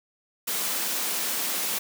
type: high-pass noise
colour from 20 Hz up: white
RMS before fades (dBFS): -28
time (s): 0.47-1.79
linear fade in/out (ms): 10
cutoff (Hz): 170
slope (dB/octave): 96
effects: none